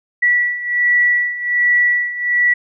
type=beating tone pair; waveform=sine; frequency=1948 / 1949.3 Hz; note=B6 / B6; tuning=-24 / -23 cents; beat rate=1.3 Hz; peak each=-18 / -14 dBFS; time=0.22-2.54 s; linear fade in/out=10 ms; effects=none